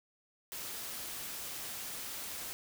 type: noise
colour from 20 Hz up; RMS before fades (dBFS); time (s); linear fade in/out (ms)
white; -42; 0.52-2.53; 0
effects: none